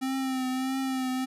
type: tone with vibrato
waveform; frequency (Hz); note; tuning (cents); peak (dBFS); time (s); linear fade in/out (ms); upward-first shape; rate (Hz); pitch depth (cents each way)
square; 261.5; C4; -1; -28; 0.01-1.26; 20; triangle; 1.6; 39
effects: resampled to 32000 Hz